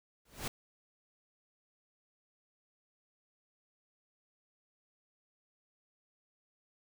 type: noise with exponential growth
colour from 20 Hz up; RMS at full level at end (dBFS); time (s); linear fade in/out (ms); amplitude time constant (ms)
pink; -33; 0.25-0.48; 5; 50
effects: none